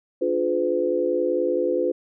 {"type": "chord", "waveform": "sine", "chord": "D diminished seventh", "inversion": "none", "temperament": "just", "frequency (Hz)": [293.7, 352.4, 422.9, 507.5], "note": ["D4", "F4", "Ab4", "Cb5"], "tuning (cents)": [0, 16, 31, 47], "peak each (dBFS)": [-29, -24, -28, -23], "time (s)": [0.21, 1.92], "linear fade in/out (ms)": 10, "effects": []}